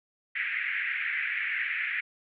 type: band-pass noise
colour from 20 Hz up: white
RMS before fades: -31 dBFS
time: 0.35-2.01 s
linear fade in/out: 10 ms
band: 1700 to 2300 Hz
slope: 48 dB/octave
effects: none